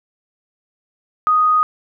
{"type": "tone", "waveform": "sine", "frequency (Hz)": 1244.5, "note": "D#6", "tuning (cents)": 0, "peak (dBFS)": -11, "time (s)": [1.27, 1.63], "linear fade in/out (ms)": 0, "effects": []}